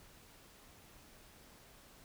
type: silence
effects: pink hiss -60 dBFS RMS until 2.04 s